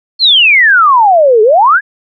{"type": "exponential two-way sweep", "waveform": "sine", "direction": "down then up", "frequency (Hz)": [4387, 415.3, 1747], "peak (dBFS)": -3, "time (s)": [0.19, 1.81], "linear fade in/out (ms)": 50, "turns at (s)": 1.42, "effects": []}